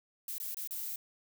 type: noise with dropouts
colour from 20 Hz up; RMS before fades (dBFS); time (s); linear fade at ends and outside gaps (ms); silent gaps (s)
violet; -39; 0.28-0.96; 2; 0.382-0.4 / 0.545-0.569 / 0.675-0.708
effects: none